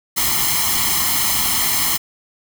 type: noise with comb filter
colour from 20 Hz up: white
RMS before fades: -18 dBFS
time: 0.16-1.98 s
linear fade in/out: 20 ms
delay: 0.96 ms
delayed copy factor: +0.8
effects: none